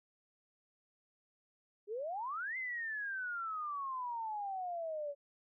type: exponential two-way sweep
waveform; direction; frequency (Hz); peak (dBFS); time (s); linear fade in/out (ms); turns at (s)
sine; up then down; 394.8 to 2093 to 562; -37; 1.87-5.15; 50; 2.57
effects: none